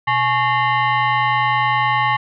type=tone with frequency modulation; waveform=sine; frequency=125.1 Hz; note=B2; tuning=23 cents sharp; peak=-14 dBFS; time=0.07-2.17 s; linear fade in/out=10 ms; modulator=975 Hz; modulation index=2; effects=none